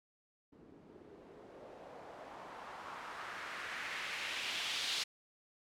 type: noise with low-pass filter sweep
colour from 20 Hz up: blue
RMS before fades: -44 dBFS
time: 0.52-5.04 s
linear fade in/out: 10 ms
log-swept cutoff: 270 to 3900 Hz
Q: 1.7
effects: none